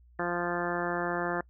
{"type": "harmonic tone", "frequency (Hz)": 174.4, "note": "F3", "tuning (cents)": -2, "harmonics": [1, 2, 3, 4, 5, 6, 7, 8, 9, 10], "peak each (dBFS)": [-38, -34, -37, -36, -40, -40, -40, -40, -40, -38], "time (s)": [0.19, 1.41], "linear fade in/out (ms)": 2, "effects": ["noise-tail reverb RT60 0.1 s tail -25 dB re dry", "added 60 Hz sine -55 dBFS peak until 1.49 s"]}